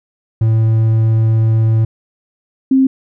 triangle / sine tone pair in turn, 111.5 / 265.2 Hz, A2 / C4, +23 / +23 cents, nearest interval octave + minor third, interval 1500 cents, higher second, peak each -7 dBFS, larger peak neither, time 0.41-1.85 / 2.71-2.87 s, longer first, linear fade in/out 5 ms, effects none

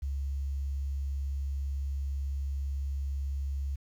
sine tone with quantisation, 69 Hz, C#2, 7 cents flat, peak -30 dBFS, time 0.02-3.76 s, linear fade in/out 10 ms, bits 10, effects none

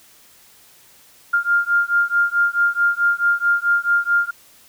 sine beating tone pair, 1400 / 1404.6 Hz, F6 / F6, +4 / +10 cents, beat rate 4.6 Hz, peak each -18 dBFS, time 1.33-4.31 s, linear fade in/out 10 ms, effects white hiss -50 dBFS RMS until 4.68 s

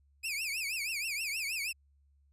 sawtooth tone with vibrato, 2457 Hz, D#7, 22 cents flat, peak -30 dBFS, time 0.23-1.73 s, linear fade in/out 20 ms, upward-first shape triangle, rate 6.3 Hz, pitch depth 220 cents each way, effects added 70 Hz sine -64 dBFS peak until 2.32 s + resampled to 32000 Hz

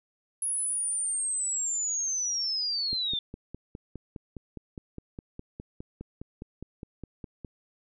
sine linear sweep, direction down, 10548 to 3520 Hz, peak -27 dBFS, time 0.42-3.19 s, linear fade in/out 2 ms
click train, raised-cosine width 3 ms, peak -26 dBFS, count 23, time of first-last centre 2.93-7.447 s, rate 4.87 Hz
effects none

